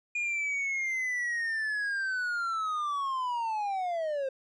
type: linear sweep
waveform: triangle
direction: down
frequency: 2440 to 522 Hz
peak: -27 dBFS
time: 0.15-4.29 s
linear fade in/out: 5 ms
effects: resampled to 22050 Hz